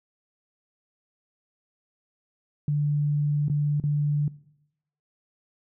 sine tone with dropouts, 146.83 Hz, D3, in tune, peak -21 dBFS, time 2.68-4.28 s, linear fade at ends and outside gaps 2 ms, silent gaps 3.483-3.498 / 3.8-3.838 s, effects noise-tail reverb RT60 0.8 s tail -20 dB re dry

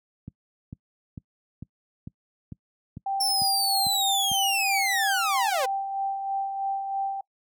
click train, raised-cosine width 5 ms, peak -22 dBFS, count 10, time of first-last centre 0.28-4.316 s, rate 2.23 Hz
sine tone with tremolo, 784 Hz, G5, in tune, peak -24 dBFS, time 3.06-7.21 s, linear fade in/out 5 ms, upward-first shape sine, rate 3.1 Hz, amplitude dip 45%
sawtooth linear sweep, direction down, 5430 to 478.7 Hz, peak -20 dBFS, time 3.2-5.66 s, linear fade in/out 10 ms
effects noise-tail reverb RT60 0.1 s tail -24 dB re dry + high-pass 100 Hz 12 dB/octave

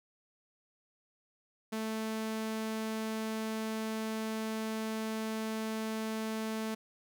sawtooth tone, 220 Hz, A3, in tune, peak -30 dBFS, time 1.72-6.75 s, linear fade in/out 10 ms, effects none

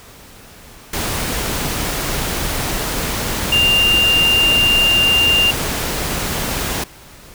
sine tone in noise, 2794 Hz, F7, in tune, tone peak -11 dBFS, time 3.52-5.51 s, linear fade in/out 5 ms, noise pink, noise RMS -21 dBFS, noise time 0.93-6.84 s, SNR +7 dB, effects pink hiss -41 dBFS RMS until 7.34 s

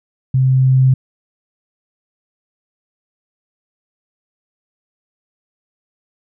sine tone with level ramp, 130.81 Hz, C3, in tune, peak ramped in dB -10 to -7 dBFS, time 0.34-0.94 s, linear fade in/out 5 ms, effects none

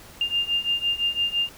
sine beating tone pair, 2801 / 2806.9 Hz, F7 / F7, +4 / +8 cents, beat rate 5.9 Hz, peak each -26 / -24 dBFS, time 0.21-1.49 s, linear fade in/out 2 ms, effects pink hiss -46 dBFS RMS until 1.57 s

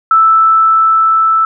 sine tone with level ramp, 1318.5 Hz, E6, in tune, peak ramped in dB -4 to -7 dBFS, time 0.11-1.45 s, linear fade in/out 2 ms, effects none

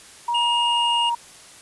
sine tone with pitch glide, 950 to 942.9 Hz, A#5 to A#5, +33 to +20 cents, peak -20 dBFS, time 0.28-1.15 s, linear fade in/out 5 ms, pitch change -13 cents, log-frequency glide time 0.61-0.99 s
triangle tone, 2844 Hz, F7, 31 cents sharp, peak -19 dBFS, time 0.34-1.1 s, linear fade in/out 10 ms
effects white hiss -45 dBFS RMS until 1.61 s + resampled to 24000 Hz

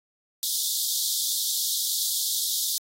pink high-pass noise, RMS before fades -27 dBFS, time 0.43-2.78 s, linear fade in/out 0 ms, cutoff 3400 Hz, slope 96 dB/octave, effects AAC 48 kbps

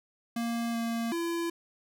square tone with pitch steps, 233.1 / 230.8 / 337.9 Hz, A#3 / A#3 / E4, 0 / -17 / +43 cents, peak -30 dBFS, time 0.36-1.5 s, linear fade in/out 5 ms, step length 380 ms, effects none

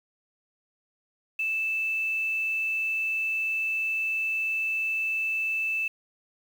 sine tone with quantisation, 2637 Hz, E7, in tune, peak -25 dBFS, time 1.39-5.88 s, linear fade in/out 5 ms, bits 8, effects none

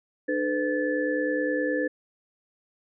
sine tone cluster, 300.2 / 435.4 / 505 / 1737 Hz, D4 / A4 / B4 / A6, +38 / -18 / +39 / -23 cents, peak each -28 / -33 / -27 / -31 dBFS, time 0.28-1.88 s, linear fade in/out 10 ms, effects none

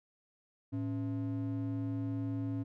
triangle ring-modulated tone, 192.9 Hz, G3, 28 cents flat, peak -28 dBFS, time 0.72-2.64 s, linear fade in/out 20 ms, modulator 82.7 Hz, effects none

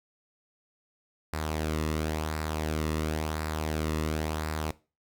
sawtooth tone with flanger, 77.78 Hz, D#2, in tune, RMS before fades -31 dBFS, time 1.33-4.71 s, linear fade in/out 0 ms, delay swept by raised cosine 0.31 to 1.31 ms, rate 0.95 Hz, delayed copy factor -0.5, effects noise-tail reverb RT60 0.3 s tail -19 dB re dry

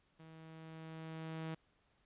sawtooth tone with level ramp, 160.6 Hz, E3, 45 cents flat, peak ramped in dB -51 to -36 dBFS, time 0.19-1.55 s, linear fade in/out 10 ms, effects pink hiss -75 dBFS RMS until 2.05 s + resampled to 8000 Hz

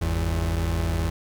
35% pulse tone pair together, 50.88 / 82.41 Hz, G#1 / E2, -35 / 0 cents, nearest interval minor sixth, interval 835 cents, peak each -26 / -22 dBFS, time 0.01-1.1 s, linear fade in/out 10 ms, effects 10-bit

